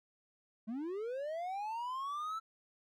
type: linear sweep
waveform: triangle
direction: up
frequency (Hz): 207.7 to 1335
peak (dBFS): -35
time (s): 0.67-2.4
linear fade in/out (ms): 20
effects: none